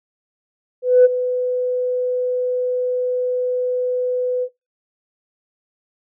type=tone with ADSR envelope; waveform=sine; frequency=500 Hz; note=B4; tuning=21 cents sharp; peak=-4 dBFS; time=0.82-4.49 s; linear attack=230 ms; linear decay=25 ms; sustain=-13 dB; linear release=62 ms; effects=noise-tail reverb RT60 0.2 s tail -20 dB re dry + tanh soft clip ceiling -3 dBFS